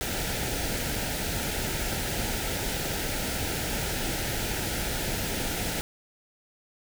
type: band-stop noise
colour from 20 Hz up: pink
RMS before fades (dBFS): -30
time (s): 0.01-5.81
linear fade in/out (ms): 0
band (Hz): 930 to 1300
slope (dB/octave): 96
effects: none